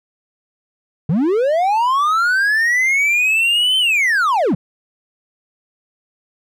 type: linear two-way sweep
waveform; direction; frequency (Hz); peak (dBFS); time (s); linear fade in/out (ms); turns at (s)
triangle; up then down; 136 to 3100 to 136; -11; 1.09-4.55; 5; 3.78
effects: none